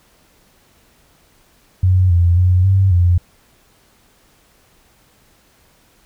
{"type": "tone with pitch steps", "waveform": "sine", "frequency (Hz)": [92.2, 86.6, 90.8, 96.2, 88.1], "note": ["F#2", "F2", "F#2", "G2", "F2"], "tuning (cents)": [-6, -14, -32, -32, 16], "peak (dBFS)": -9, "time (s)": [1.83, 3.18], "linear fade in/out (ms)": 5, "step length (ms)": 270, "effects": ["pink hiss -54 dBFS RMS until 6.05 s"]}